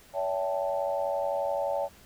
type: chord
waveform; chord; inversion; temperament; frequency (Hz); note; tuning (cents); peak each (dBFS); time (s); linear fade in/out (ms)
sine; A dominant seventh; first; equal with one note detuned; 567.7 / 659.3 / 784 / 880; C#5 / E5 / G5 / A5; +41 / 0 / 0 / 0; -29 / -33 / -35 / -35; 0.13-1.89; 50
effects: pink hiss -55 dBFS RMS until 2.05 s